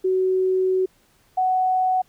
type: tone pair in turn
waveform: sine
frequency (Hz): 374.1 / 744.1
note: F#4 / F#5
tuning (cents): +19 / +10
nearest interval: octave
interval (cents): 1191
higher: second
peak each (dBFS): -17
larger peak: neither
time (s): 0.04-0.86 / 1.37-2.02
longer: first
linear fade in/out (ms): 10
effects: pink hiss -60 dBFS RMS until 2.08 s